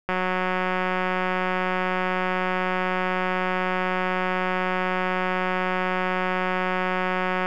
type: click train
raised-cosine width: 0.5 ms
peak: -10 dBFS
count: 1357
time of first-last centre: 0.09-7.46 s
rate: 184 Hz
effects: none